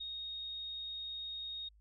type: tone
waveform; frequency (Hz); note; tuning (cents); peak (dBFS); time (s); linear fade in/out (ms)
sine; 3729; A#7; 0; -40; 0-1.69; 10
effects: added 52 Hz sine -61 dBFS peak until 1.8 s